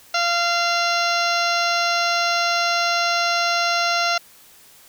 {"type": "harmonic tone with a mistuned harmonic", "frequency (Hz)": 690, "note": "F5", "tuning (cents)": -21, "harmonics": [1, 2, 3, 4, 5, 6, 7, 8, 9], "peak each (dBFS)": [-23, -22, -28, -27, -32, -27, -33, -29, -34], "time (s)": [0.14, 4.18], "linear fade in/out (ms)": 5, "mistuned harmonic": 9, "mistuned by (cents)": 30, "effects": ["white hiss -49 dBFS RMS until 4.88 s"]}